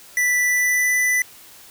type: tone with pitch glide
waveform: square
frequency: 1975.5 to 1991.5 Hz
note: B6 to B6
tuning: 0 to +14 cents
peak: -17 dBFS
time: 0.17-1.22 s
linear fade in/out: 2 ms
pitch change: +14 cents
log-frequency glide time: 0.45-0.94 s
effects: white hiss -45 dBFS RMS until 1.7 s

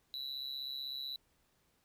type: tone with amplitude modulation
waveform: triangle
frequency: 3944 Hz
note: B7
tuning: 3 cents flat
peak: -34 dBFS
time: 0.14-1.16 s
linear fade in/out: 0 ms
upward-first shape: sine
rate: 136 Hz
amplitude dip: 85%
effects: pink hiss -74 dBFS RMS until 1.84 s

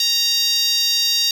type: tone with high-pass filter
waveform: 10% pulse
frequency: 932.3 Hz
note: A#5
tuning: in tune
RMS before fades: -18 dBFS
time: 0-1.31 s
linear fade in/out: 2 ms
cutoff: 4200 Hz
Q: 2.7
effects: none

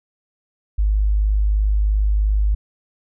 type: tone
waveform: sine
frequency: 51.5 Hz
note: G#1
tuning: 14 cents flat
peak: -14 dBFS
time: 0.78-2.55 s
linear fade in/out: 10 ms
effects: none

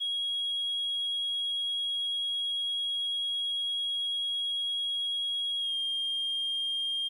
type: tone with pitch glide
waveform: sine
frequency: 3303 to 3216 Hz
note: G#7 to G7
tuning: -10 to +44 cents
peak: -27 dBFS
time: 0-7.09 s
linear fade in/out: 20 ms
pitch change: -46 cents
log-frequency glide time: 5.58-5.75 s
effects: tanh soft clip ceiling -26 dBFS + 11-bit

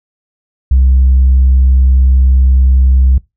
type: tone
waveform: sine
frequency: 65.1 Hz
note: C2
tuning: 8 cents flat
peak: -3 dBFS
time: 0.71-3.18 s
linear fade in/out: 5 ms
effects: noise-tail reverb RT60 0.2 s tail -22 dB re dry + tanh soft clip ceiling -2 dBFS

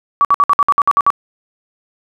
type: tone bursts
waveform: sine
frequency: 1143 Hz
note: D6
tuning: 47 cents flat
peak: -7 dBFS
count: 10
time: 0.21-1.103 s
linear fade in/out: 0 ms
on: 38 ms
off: 57 ms
effects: none

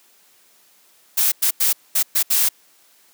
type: noise bursts at uneven times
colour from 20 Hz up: blue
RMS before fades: -17 dBFS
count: 6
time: 1.17-1.32 / 1.42-1.51 / 1.6-1.73 / 1.95-2.03 / 2.15-2.23 / 2.3-2.49 s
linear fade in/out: 10 ms
effects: white hiss -55 dBFS RMS until 3.13 s + high-pass 200 Hz 12 dB/octave

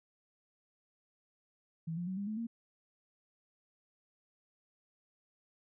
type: tone with pitch steps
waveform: sine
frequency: 163.2 / 174.91 / 187.47 / 200.9 / 215.3 / 230.8 Hz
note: E3 / F3 / F#3 / G3 / A3 / A#3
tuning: -17 / +3 / +23 / +43 / -37 / -17 cents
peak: -35 dBFS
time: 1.87-2.47 s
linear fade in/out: 10 ms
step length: 100 ms
effects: none

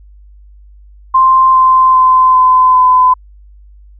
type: tone with pitch steps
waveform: sine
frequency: 1046.5 / 1038.1 / 1029.7 / 1021.4 / 1013.2 Hz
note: C6 / C6 / C6 / C6 / B5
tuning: 0 / -14 / -28 / -42 / +44 cents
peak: -4 dBFS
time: 1.14-3.14 s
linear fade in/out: 10 ms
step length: 400 ms
effects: added 50 Hz sine -36 dBFS peak until 3.99 s

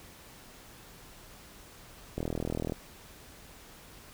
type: click train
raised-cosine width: 2 ms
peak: -19 dBFS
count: 23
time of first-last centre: 2.18-2.722 s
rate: 40.6 Hz
effects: pink hiss -52 dBFS RMS until 4.13 s

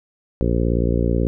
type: harmonic tone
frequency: 58.3 Hz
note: A#1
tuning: 1 cent sharp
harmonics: 1 / 2 / 3 / 4 / 5 / 6 / 7 / 8 / 9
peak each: -20 / -23 / -25 / -26 / -27 / -28 / -28 / -29 / -30 dBFS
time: 0.41-1.27 s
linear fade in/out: 0 ms
effects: none

